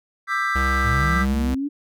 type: chord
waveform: triangle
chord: E minor seventh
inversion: third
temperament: just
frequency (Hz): 1186.7 / 1318.5 / 1582.2 / 1977.8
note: D6 / E6 / G6 / B6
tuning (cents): +18 / 0 / +16 / +2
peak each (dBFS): -24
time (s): 0.27-1.26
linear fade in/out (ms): 50
type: tone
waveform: square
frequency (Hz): 66.9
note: C2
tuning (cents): +39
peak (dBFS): -22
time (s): 0.55-1.55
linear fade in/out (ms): 10
type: linear sweep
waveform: sine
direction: up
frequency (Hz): 103.83 to 293.7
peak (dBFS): -22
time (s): 0.84-1.69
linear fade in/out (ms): 20
effects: none